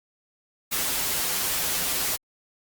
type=noise with comb filter; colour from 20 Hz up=white; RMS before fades=-26 dBFS; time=0.71-2.17 s; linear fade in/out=20 ms; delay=8.9 ms; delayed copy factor=-0.8; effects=Opus 48 kbps